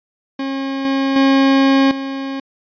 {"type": "tone with level steps", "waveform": "40% pulse", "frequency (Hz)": 271.1, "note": "C#4", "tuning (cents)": -38, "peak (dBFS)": [-19, -14, -9, -21], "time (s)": [0.39, 2.4], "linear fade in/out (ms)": 5, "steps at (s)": [0.85, 1.16, 1.91], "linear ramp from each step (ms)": 2, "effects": ["resampled to 11025 Hz"]}